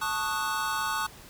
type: chord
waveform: square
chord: D# half-diminished seventh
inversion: second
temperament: equal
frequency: 880 / 1108.7 / 1244.5 / 1480 Hz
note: A5 / C#6 / D#6 / F#6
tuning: 0 / 0 / 0 / 0 cents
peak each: -34 dBFS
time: 0.01-1.07 s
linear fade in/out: 10 ms
effects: pink hiss -49 dBFS RMS until 1.29 s